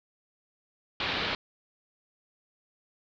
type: low-pass noise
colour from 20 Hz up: white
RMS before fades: -31 dBFS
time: 1-1.35 s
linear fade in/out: 2 ms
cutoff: 4200 Hz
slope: 48 dB/octave
effects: none